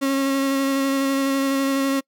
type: tone with vibrato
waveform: 35% pulse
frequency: 272.5 Hz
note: C#4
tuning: 29 cents flat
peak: -17 dBFS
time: 0.01-2.01 s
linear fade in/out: 20 ms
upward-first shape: square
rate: 12 Hz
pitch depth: 11 cents each way
effects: noise-tail reverb RT60 0.1 s tail -26 dB re dry